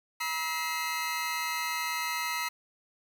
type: tone cluster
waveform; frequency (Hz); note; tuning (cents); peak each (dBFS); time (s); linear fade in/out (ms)
25% pulse; 961 / 1292 / 2080; B5 / E6 / C7; -48 / -35 / -11; -31; 0.2-2.49; 10
effects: 9-bit